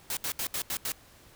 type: noise bursts at uneven times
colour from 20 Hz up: white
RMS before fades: -32 dBFS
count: 6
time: 0.1-0.17 / 0.24-0.32 / 0.39-0.47 / 0.54-0.62 / 0.7-0.77 / 0.85-0.92 s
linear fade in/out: 2 ms
effects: pink hiss -56 dBFS RMS until 1.35 s